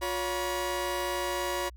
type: tone cluster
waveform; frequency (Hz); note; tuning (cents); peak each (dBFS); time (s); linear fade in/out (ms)
sawtooth; 356.9 / 564 / 967; F4 / C#5 / B5; +38 / +30 / -37; -30; 0.01-1.7; 20
effects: added 60 Hz sine -45 dBFS peak until 1.76 s